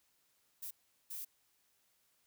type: noise bursts at uneven times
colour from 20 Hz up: violet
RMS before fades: -44 dBFS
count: 2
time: 0.62-0.71 / 1.1-1.25 s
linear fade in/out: 10 ms
effects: white hiss -75 dBFS RMS until 2.26 s